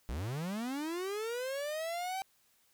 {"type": "linear sweep", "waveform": "45% pulse", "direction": "up", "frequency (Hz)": [51.91, 779], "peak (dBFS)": -35, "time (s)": [0.09, 2.22], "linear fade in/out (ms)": 0, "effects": ["white hiss -70 dBFS RMS until 2.73 s"]}